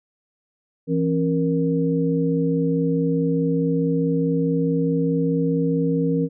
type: tone cluster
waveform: sine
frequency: 166.8 / 271.5 / 468 Hz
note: E3 / C#4 / A#4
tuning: +21 / -36 / +7 cents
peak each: -21 / -22 / -24 dBFS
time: 0.87-6.29 s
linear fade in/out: 50 ms
effects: none